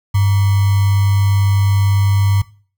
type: tone with sample-and-hold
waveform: sine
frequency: 99 Hz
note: G2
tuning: 18 cents sharp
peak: -10 dBFS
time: 0.14-2.42 s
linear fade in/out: 10 ms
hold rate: 1050 Hz
effects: noise-tail reverb RT60 0.4 s tail -19 dB re dry